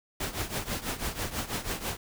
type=noise with tremolo; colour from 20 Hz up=pink; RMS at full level=-30 dBFS; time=0.2-1.97 s; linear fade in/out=5 ms; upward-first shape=triangle; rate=6.1 Hz; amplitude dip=85%; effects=none